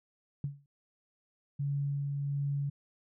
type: tone with exponential decay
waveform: sine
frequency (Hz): 141.7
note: C#3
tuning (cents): +38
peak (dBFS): -28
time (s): 0.44-0.66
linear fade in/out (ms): 2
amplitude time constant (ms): 46
type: tone with tremolo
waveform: sine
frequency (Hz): 141.5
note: C#3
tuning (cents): +36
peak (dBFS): -29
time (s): 1.59-2.7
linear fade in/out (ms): 10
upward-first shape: sine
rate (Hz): 1.4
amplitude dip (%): 25
effects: none